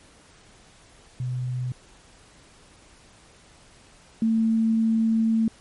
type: tone pair in turn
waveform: sine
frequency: 125.7 / 224 Hz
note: B2 / A3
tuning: +31 / +31 cents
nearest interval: minor seventh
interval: 1000 cents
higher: second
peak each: -25 / -18 dBFS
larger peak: second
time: 1.2-1.72 / 4.22-5.48 s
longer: second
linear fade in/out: 2 ms
effects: pink hiss -53 dBFS RMS until 5.6 s + MP3 48 kbps